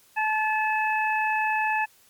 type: harmonic tone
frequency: 865 Hz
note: A5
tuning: 30 cents flat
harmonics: 1 / 2 / 3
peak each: -24 / -27 / -29 dBFS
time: 0.16-1.86 s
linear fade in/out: 20 ms
effects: white hiss -58 dBFS RMS until 2.09 s + MP3 96 kbps